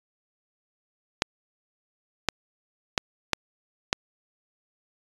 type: clicks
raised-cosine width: 0.2 ms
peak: -3 dBFS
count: 5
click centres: 1.221 / 2.287 / 2.978 / 3.333 / 3.929 s
effects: resampled to 22050 Hz